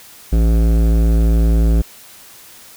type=tone with hard clipping; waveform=sine; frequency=55.8 Hz; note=A1; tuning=25 cents sharp; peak=-12 dBFS; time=0.32-1.82 s; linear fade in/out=10 ms; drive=15 dB; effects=white hiss -41 dBFS RMS until 2.76 s